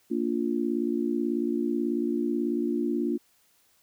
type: chord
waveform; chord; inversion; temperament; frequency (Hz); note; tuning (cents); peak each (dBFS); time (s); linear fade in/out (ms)
sine; Bb major; none; just; 233.1 / 291.4 / 349.6; Bb3 / D4 / F4; 0 / -13 / +2; -29; 0.1-3.18; 20
effects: white hiss -65 dBFS RMS until 3.82 s